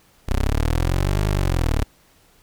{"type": "linear two-way sweep", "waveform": "20% pulse", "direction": "up then down", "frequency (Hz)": [30.87, 51.91, 34.71], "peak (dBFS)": -13, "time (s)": [0.28, 1.84], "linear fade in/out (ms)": 10, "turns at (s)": 1.26, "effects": ["pink hiss -56 dBFS RMS until 2.42 s"]}